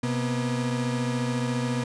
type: tone pair together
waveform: 35% pulse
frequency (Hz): 127.72 / 241.1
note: C3 / B3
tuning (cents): -41 / -41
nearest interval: major seventh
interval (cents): 1100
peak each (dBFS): -26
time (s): 0.03-1.84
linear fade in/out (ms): 5
effects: resampled to 22050 Hz